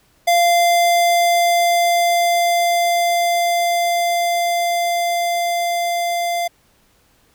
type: tone with level ramp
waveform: square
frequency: 692 Hz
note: F5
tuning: 16 cents flat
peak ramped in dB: -12 to -19 dBFS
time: 0.27-6.48 s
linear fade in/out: 10 ms
effects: pink hiss -57 dBFS RMS until 7.34 s